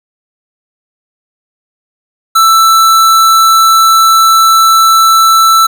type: tone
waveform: square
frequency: 1325 Hz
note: E6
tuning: 9 cents sharp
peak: -4 dBFS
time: 2.35-5.67 s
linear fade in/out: 10 ms
effects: none